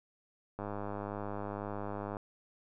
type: click train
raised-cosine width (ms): 1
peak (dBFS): -25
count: 162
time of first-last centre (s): 0.59-2.168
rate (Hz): 102
effects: none